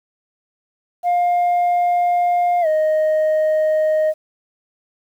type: tone with pitch glide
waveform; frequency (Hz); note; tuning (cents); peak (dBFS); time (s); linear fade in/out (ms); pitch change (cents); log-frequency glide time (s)
sine; 706 to 621.8; F5 to D#5; +19 to -1; -11; 1.03-4.14; 50; -220; 2.61-2.67
effects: tanh soft clip ceiling -13 dBFS + 8-bit

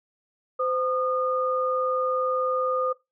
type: tone pair together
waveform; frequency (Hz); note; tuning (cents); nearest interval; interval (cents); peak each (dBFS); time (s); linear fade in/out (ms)
sine; 514 / 1221.6; C5 / D#6; -31 / -32; octave + minor third; 1499; -25 / -26; 0.59-2.93; 10
effects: noise-tail reverb RT60 0.2 s tail -19 dB re dry

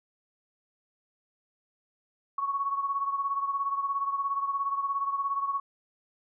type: beating tone pair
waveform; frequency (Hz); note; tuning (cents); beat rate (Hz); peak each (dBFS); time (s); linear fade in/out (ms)
sine; 1108.7 / 1125.7; C#6 / C#6; 0 / +26; 17; -28 / -34; 2.38-5.6; 5
effects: none

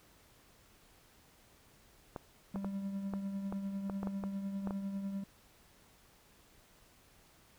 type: clicks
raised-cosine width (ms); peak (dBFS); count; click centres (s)
1; -26; 11; 2.162 / 2.559 / 2.646 / 3.137 / 3.525 / 3.898 / 4.031 / 4.072 / 4.238 / 4.673 / 4.708
type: tone with tremolo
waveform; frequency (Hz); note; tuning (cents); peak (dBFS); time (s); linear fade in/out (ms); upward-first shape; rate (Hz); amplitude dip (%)
triangle; 196.6; G3; +5; -32; 2.54-5.24; 5; triangle; 10; 50
effects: pink hiss -64 dBFS RMS until 7.58 s

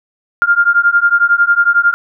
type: beating tone pair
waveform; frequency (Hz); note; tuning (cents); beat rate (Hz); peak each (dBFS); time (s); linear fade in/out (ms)
sine; 1396.9 / 1407.9; F6 / F6; 0 / +14; 11; -11; 0.42-1.94; 0
effects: none

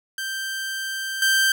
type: tone with level steps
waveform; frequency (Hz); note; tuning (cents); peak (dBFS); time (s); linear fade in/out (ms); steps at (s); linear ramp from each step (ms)
sawtooth; 1568; G6; 0; -23 / -13; 0.18-1.52; 2; 1.22; 2
effects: none

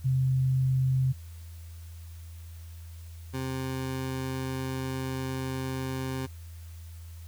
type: tone pair in turn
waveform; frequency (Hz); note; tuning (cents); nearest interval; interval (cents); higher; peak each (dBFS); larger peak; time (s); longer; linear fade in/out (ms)
sine / 20% pulse; 130.81 / 131.47; C3 / C3; 0 / +9; unison; 9; second; -22 / -26; first; 0.04-1.13 / 3.33-6.27; second; 20
effects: added 83 Hz sine -41 dBFS peak until 7.27 s + white hiss -57 dBFS RMS until 7.27 s

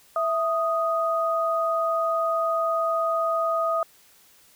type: tone pair together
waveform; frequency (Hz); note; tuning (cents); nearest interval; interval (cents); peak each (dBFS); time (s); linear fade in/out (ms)
sine; 659.7 / 1244.5; E5 / D#6; +1 / 0; major seventh; 1099; -24; 0.16-3.83; 2
effects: white hiss -56 dBFS RMS until 4.55 s

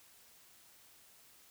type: silence
effects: white hiss -62 dBFS RMS until 1.5 s

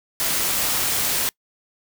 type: noise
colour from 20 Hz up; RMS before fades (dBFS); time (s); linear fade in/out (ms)
white; -22; 0.2-1.29; 0
effects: noise-tail reverb RT60 0.1 s tail -26 dB re dry

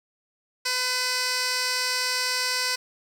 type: tone with band-pass filter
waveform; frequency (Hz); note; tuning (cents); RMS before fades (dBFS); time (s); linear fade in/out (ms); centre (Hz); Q
15% pulse; 504; B4; +35; -26; 0.65-2.76; 10; 5100; 1.2
effects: 8-bit

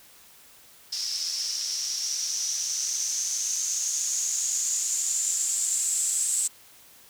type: noise with low-pass filter sweep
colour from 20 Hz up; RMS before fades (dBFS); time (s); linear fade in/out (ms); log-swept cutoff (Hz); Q
violet; -28; 0.92-6.48; 10; 5200 to 7900; 8.3
effects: white hiss -53 dBFS RMS until 7.09 s

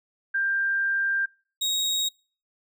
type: tone pair in turn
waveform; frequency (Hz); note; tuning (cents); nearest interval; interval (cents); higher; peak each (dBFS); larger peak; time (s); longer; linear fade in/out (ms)
sine / 30% pulse; 1588 / 3777; G6 / A#7; +22 / +22; octave + minor third; 1500; second; -22 / -21; second; 0.34-1.26 / 1.61-2.09; first; 10
effects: noise-tail reverb RT60 0.4 s tail -26 dB re dry

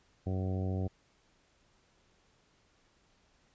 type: harmonic tone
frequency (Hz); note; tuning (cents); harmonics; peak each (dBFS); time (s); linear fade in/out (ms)
94; F#2; +28; 1 / 2 / 3 / 4 / 5 / 6 / 7 / 8; -32 / -38 / -42 / -44 / -46 / -48 / -49 / -50; 0.26-0.88; 10
effects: pink hiss -69 dBFS RMS until 3.54 s + resampled to 16000 Hz

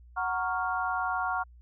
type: chord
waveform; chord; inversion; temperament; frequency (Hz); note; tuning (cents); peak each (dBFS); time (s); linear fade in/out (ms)
sine; Gb major seventh; none; equal; 740 / 932.3 / 1108.7 / 1396.9; Gb5 / Bb5 / Db6 / F6; 0 / 0 / 0 / 0; -32 / -35 / -33 / -32; 0.16-1.44; 20
effects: added 60 Hz sine -50 dBFS peak until 1.61 s

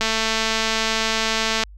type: click train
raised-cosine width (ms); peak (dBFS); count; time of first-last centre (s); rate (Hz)
0.2; -4; 362; 0.01-1.636; 222
effects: added 50 Hz sine -39 dBFS peak until 1.77 s

